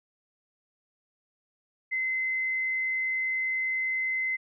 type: tone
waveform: sine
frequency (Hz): 2055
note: C7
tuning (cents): -32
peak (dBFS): -26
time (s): 1.91-4.37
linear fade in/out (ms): 20
effects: none